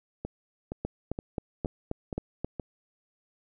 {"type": "two click trains", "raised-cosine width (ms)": 2, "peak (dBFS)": [-17, -20], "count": [7, 6], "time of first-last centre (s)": [[0.85, 2.446], [0.25, 2.597]], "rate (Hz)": [3.76, 2.13], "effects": []}